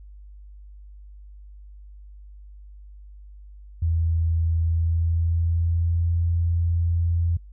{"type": "tone with pitch glide", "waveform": "sine", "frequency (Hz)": [82.41, 84.82], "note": ["E2", "E2"], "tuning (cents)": [0, 50], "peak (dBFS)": -19, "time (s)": [3.82, 7.37], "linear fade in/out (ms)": 5, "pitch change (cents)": 50, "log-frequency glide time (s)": [4.57, 6.13], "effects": ["noise-tail reverb RT60 0.1 s tail -26 dB re dry", "added 50 Hz sine -41 dBFS peak until 7.52 s"]}